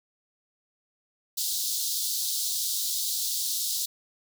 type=high-pass noise; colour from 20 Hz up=pink; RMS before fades=-29 dBFS; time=1.37-3.86 s; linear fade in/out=10 ms; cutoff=3700 Hz; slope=48 dB/octave; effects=none

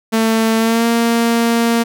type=tone with pitch glide; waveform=sawtooth; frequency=223.6 to 232.3 Hz; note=A3 to A#3; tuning=+28 to -6 cents; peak=-8 dBFS; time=0.12-1.84 s; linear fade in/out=20 ms; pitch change=+66 cents; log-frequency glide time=0.58-0.86 s; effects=none

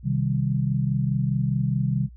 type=chord; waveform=sine; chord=C minor; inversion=none; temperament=equal; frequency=130.81 / 155.56 / 196 Hz; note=C3 / Eb3 / G3; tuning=0 / 0 / 0 cents; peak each=-23 / -26 / -27 dBFS; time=0.03-2.09 s; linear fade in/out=50 ms; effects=added 60 Hz sine -42 dBFS peak until 2.16 s

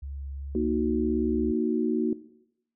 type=tone with vibrato; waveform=sine; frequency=69.3 Hz; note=C#2; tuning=in tune; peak=-34 dBFS; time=0.02-1.52 s; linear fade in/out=10 ms; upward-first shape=sine; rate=2.7 Hz; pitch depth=10 cents each way
type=chord; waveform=sine; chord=D# minor; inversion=second; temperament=equal with one note detuned; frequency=233.1 / 311.1 / 368.9 Hz; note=A#3 / D#4 / F#4; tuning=0 / 0 / -5 cents; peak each=-27 / -29 / -27 dBFS; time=0.55-2.13 s; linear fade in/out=2 ms
effects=noise-tail reverb RT60 0.8 s tail -17 dB re dry

